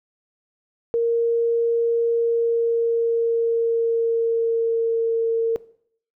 sine tone with pitch glide, 465.1 to 456.3 Hz, A#4 to A#4, -4 to -37 cents, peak -17 dBFS, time 0.94-5.56 s, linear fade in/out 0 ms, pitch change -33 cents, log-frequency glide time 2.12-5.3 s, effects noise-tail reverb RT60 0.6 s tail -19 dB re dry

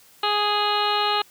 harmonic tone, 415.3 Hz, G#4, in tune, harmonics 1 / 2 / 3 / 4 / 5 / 6 / 7 / 8 / 9 / 10, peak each -29 / -24 / -25 / -33 / -38 / -33 / -28 / -36 / -31 / -30 dBFS, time 0.23-1.22 s, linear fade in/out 5 ms, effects white hiss -53 dBFS RMS until 1.3 s + high-pass 60 Hz 12 dB/octave

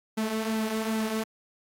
sawtooth tone with flanger, 220 Hz, A3, in tune, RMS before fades -29 dBFS, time 0.17-1.24 s, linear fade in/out 10 ms, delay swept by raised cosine 1.7 to 5.8 ms, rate 2.5 Hz, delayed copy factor -0.5, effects AAC 64 kbps

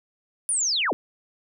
sine linear sweep, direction down, 9860 to 177.4 Hz, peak -21 dBFS, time 0.49-0.93 s, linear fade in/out 0 ms, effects none

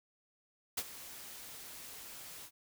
white noise with ADSR envelope, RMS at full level -34 dBFS, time 0.77-2.51 s, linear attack 8 ms, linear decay 50 ms, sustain -15 dB, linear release 66 ms, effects none

